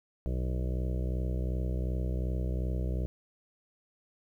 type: harmonic tone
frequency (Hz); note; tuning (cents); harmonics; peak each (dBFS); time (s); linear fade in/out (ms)
62.7; B1; +27; 1 / 2 / 3 / 5 / 6 / 7 / 8 / 9 / 10; -30 / -36 / -40 / -44 / -46 / -47 / -48 / -49 / -50; 0.26-3.06; 0
effects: 11-bit